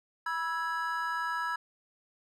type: chord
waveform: triangle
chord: E major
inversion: second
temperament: equal with one note detuned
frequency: 977 / 1318.5 / 1661.2 Hz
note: B5 / E6 / G#6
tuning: -19 / 0 / 0 cents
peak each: -33 dBFS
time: 0.26-1.56 s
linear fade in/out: 5 ms
effects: none